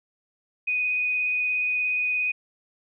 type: tone with vibrato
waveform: sine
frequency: 2489 Hz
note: D#7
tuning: in tune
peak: -22 dBFS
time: 0.67-2.32 s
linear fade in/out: 10 ms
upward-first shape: square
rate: 17 Hz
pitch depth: 10 cents each way
effects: none